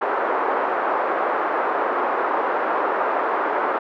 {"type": "band-pass noise", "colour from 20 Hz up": "white", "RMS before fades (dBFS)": -22, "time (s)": [0.01, 3.79], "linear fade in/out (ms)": 10, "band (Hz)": [360, 1300], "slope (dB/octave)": 24, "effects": []}